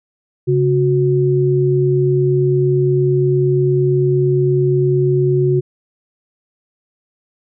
sine tone pair together, 137.3 / 366 Hz, C#3 / F#4, -16 / -19 cents, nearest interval octave + perfect fourth, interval 1697 cents, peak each -14 dBFS, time 0.47-5.61 s, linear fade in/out 20 ms, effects none

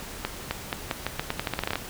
accelerating click train, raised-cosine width 0.3 ms, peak -10 dBFS, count 16, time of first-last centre 0.25-1.756 s, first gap 260 ms, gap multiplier 0.84, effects pink hiss -39 dBFS RMS until 1.89 s

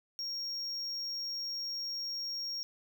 triangle tone, 5570 Hz, F8, 5 cents flat, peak -34 dBFS, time 0.19-2.63 s, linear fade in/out 0 ms, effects none

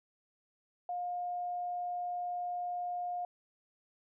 sine tone, 711 Hz, F5, 31 cents sharp, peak -34 dBFS, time 0.89-3.25 s, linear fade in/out 2 ms, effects none

